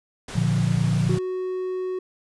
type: low-pass noise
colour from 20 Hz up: pink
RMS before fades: -36 dBFS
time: 0.28-1.19 s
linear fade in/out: 5 ms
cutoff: 9500 Hz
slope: 12 dB/octave
type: chord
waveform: sine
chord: Bb major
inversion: none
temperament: equal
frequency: 116.54 / 146.83 / 174.61 Hz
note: Bb2 / D3 / F3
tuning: 0 / 0 / 0 cents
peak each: -23 dBFS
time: 0.35-1.18 s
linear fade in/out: 10 ms
type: tone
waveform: triangle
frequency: 370 Hz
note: F#4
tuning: in tune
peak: -23 dBFS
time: 1.09-1.99 s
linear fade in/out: 5 ms
effects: resampled to 24000 Hz